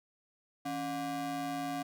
square ring-modulated tone, 220 Hz, A3, in tune, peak -32 dBFS, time 0.65-1.83 s, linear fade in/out 10 ms, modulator 498 Hz, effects none

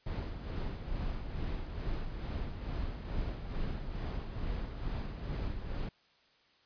brown noise with tremolo, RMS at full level -35 dBFS, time 0.06-5.89 s, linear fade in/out 5 ms, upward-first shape sine, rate 2.3 Hz, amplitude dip 50%, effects white hiss -67 dBFS RMS until 6.65 s + resampled to 11025 Hz

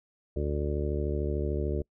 harmonic tone, 73.42 Hz, D2, in tune, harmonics 1 / 2 / 3 / 4 / 5 / 6 / 7 / 8, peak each -30 / -36 / -40 / -39 / -34 / -36 / -48 / -40 dBFS, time 0.36-1.82 s, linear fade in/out 5 ms, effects noise-tail reverb RT60 0.1 s tail -26 dB re dry

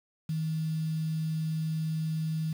sine tone with quantisation, 158.6 Hz, D#3, 33 cents sharp, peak -28 dBFS, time 0.29-2.53 s, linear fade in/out 5 ms, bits 8, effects none

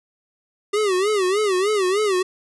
square tone with vibrato, 395.6 Hz, G4, 16 cents sharp, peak -18 dBFS, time 0.73-2.23 s, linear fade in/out 10 ms, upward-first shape sine, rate 3.3 Hz, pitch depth 150 cents each way, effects resampled to 24000 Hz + 10-bit

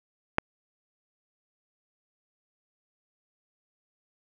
click, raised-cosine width 0.5 ms, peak -6 dBFS, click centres 0.384 s, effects none

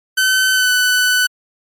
sawtooth tone with pitch glide, 1526 to 1496.3 Hz, G6 to F#6, -47 to +19 cents, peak -8 dBFS, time 0.17-1.27 s, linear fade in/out 10 ms, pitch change -34 cents, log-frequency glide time 0.53-0.7 s, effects MP3 64 kbps

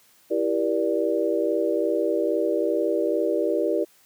sine chord, E half-diminished seventh, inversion none, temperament equal with one note detuned, 329.6 / 392 / 475.7 / 587.3 Hz, E4 / G4 / Bb4 / D5, 0 / 0 / +35 / 0 cents, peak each -26 dBFS, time 0.3-3.85 s, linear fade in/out 20 ms, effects white hiss -58 dBFS RMS until 4.05 s + high-pass 80 Hz 12 dB/octave

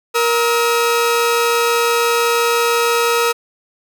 sawtooth tone pair together, 470 / 1284.1 Hz, A#4 / E6, +14 / -46 cents, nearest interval octave + perfect fourth, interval 1740 cents, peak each -11 / -14 dBFS, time 0.14-3.33 s, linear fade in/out 20 ms, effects none

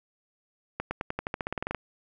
accelerating click train, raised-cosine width 0.5 ms, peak -15 dBFS, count 15, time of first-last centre 0.8-1.747 s, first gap 110 ms, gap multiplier 0.92, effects none

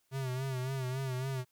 square tone with vibrato, 130.81 Hz, C3, in tune, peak -34 dBFS, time 0.11-1.45 s, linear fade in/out 50 ms, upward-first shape sine, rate 3.6 Hz, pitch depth 65 cents each way, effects white hiss -75 dBFS RMS until 1.51 s

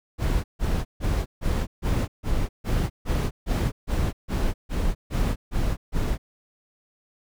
brown noise bursts, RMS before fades -23 dBFS, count 15, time 0.18-6.18 s, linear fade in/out 50 ms, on 260 ms, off 150 ms, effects none

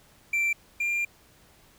triangle tone pair in turn, 2349 / 2391 Hz, D7 / D7, 0 / +30 cents, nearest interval unison, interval 30 cents, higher second, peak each -21 / -23 dBFS, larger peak first, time 0.33-0.53 / 0.8-1.05 s, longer second, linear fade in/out 5 ms, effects pink hiss -58 dBFS RMS until 1.78 s

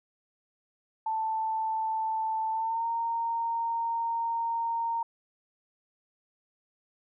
sine tone with pitch glide, 883 to 923.2 Hz, A5 to A#5, +6 to -17 cents, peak -27 dBFS, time 1.06-5.03 s, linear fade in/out 5 ms, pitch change +77 cents, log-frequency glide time 2.51-2.86 s, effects none

